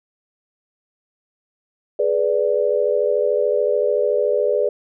sine chord, G# diminished, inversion none, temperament equal with one note detuned, 420.1 / 493.9 / 587.3 Hz, G#4 / B4 / D5, +20 / 0 / 0 cents, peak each -20 dBFS, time 1.99-4.69 s, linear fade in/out 5 ms, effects none

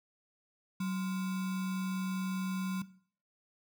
sine tone with sample-and-hold, 187.6 Hz, F#3, 24 cents sharp, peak -31 dBFS, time 0.8-2.82 s, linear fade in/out 5 ms, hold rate 1225 Hz, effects noise-tail reverb RT60 0.5 s tail -17 dB re dry

